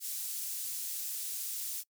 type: high-pass noise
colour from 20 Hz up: pink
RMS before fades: -38 dBFS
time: 0-1.84 s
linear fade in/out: 50 ms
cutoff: 7700 Hz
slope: 12 dB/octave
effects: noise-tail reverb RT60 0.1 s tail -24 dB re dry